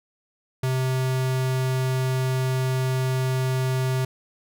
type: tone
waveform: square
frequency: 130 Hz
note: C3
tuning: 11 cents flat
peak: -22 dBFS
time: 0.63-4.05 s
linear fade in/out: 5 ms
effects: none